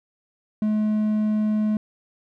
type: tone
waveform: triangle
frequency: 213.6 Hz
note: G#3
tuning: 49 cents sharp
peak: -17 dBFS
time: 0.62-1.77 s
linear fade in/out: 2 ms
effects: none